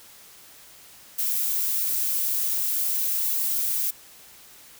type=noise; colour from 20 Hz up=violet; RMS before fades=-25 dBFS; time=1.18-3.91 s; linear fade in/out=10 ms; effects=white hiss -49 dBFS RMS until 4.79 s